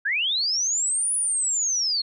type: linear two-way sweep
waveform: sine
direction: up then down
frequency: 1532 to 9956 to 4211 Hz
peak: -21 dBFS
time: 0.05-2.02 s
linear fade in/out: 10 ms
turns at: 1.14 s
effects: none